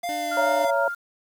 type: tone with vibrato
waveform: square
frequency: 695 Hz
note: F5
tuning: 9 cents flat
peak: -27 dBFS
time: 0.03-0.71 s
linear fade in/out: 10 ms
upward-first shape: sine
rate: 2.5 Hz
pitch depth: 19 cents each way
type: tone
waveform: 25% pulse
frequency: 300 Hz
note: D4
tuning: 37 cents sharp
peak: -29 dBFS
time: 0.09-0.65 s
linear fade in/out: 0 ms
type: tone with tremolo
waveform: sine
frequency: 1400 Hz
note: F6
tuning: 4 cents sharp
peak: -24 dBFS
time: 0.31-0.95 s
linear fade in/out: 10 ms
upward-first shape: triangle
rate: 2.4 Hz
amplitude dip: 80%
type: chord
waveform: sine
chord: A# diminished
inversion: first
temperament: just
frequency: 559.4 / 671.3 / 932.3 Hz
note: C#5 / E5 / A#5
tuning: +16 / +31 / 0 cents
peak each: -23 / -25 / -26 dBFS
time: 0.37-0.88 s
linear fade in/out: 2 ms
effects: 8-bit